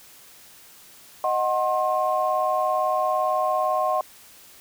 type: chord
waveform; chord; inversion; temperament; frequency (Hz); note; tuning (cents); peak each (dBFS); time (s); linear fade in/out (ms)
sine; C diminished; first; equal with one note detuned; 622.3 / 740 / 1066; Eb5 / Gb5 / C6; 0 / 0 / +32; -24; 1.24-4.01; 2
effects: tanh soft clip ceiling -10 dBFS + white hiss -49 dBFS RMS until 4.6 s